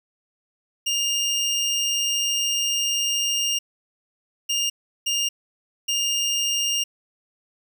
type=tone bursts at uneven times; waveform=25% pulse; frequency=2819 Hz; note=F7; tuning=16 cents sharp; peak=-17 dBFS; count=4; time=0.86-3.59 / 4.49-4.7 / 5.06-5.29 / 5.88-6.84 s; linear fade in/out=10 ms; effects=none